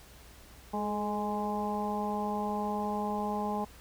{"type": "harmonic tone with a mistuned harmonic", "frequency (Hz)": 207.7, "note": "G#3", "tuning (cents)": 0, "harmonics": [1, 2, 3, 4, 5], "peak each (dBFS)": [-34, -38, -40, -34, -40], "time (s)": [0.73, 3.65], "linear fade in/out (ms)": 10, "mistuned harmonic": 2, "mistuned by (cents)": 35, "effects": ["added 60 Hz sine -55 dBFS peak until 3.8 s", "pink hiss -55 dBFS RMS until 3.8 s"]}